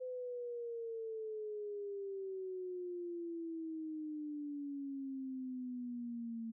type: exponential sweep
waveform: sine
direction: down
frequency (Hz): 511 to 225.1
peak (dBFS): -40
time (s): 0-6.52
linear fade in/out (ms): 20
effects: none